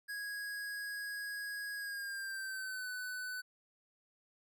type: tone with pitch glide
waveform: square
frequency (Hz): 1655 to 1500.2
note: G#6 to F#6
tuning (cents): -6 to +23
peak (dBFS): -40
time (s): 0.08-3.42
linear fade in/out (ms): 20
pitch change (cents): -171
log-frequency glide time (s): 1.76-2.88
effects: none